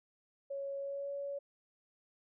sine tone with pitch glide, 554.4 to 562.5 Hz, C#5 to C#5, 0 to +25 cents, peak -37 dBFS, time 0.5-1.39 s, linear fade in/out 10 ms, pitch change +25 cents, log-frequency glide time 0.78-1.11 s, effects none

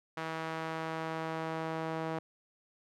sawtooth tone with band-pass filter sweep, 161.1 Hz, E3, 39 cents flat, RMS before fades -37 dBFS, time 0.17-2.19 s, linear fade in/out 5 ms, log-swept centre 1300 to 730 Hz, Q 0.82, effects none

